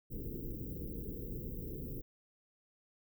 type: band-stop noise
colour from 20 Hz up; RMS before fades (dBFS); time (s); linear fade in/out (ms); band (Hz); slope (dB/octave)
pink; -42; 0.1-2.02; 20; 490 to 15000; 96
effects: none